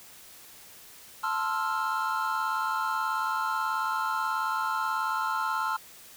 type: chord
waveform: triangle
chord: F major seventh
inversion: first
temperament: equal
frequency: 880 / 1046.5 / 1318.5 / 1396.9 Hz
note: A5 / C6 / E6 / F6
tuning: 0 / 0 / 0 / 0 cents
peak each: -30 dBFS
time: 1.23-5.77 s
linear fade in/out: 10 ms
effects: tanh soft clip ceiling -16 dBFS + white hiss -50 dBFS RMS until 6.16 s